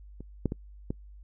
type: clicks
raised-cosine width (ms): 3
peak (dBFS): -29 / -13 / -19 / -18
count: 4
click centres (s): 0.206 / 0.457 / 0.521 / 0.905
effects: noise-tail reverb RT60 0.1 s tail -26 dB re dry + added 50 Hz sine -46 dBFS peak until 1.23 s